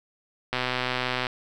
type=click train; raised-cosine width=0.3 ms; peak=-10 dBFS; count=94; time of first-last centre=0.53-1.268 s; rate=126 Hz; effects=none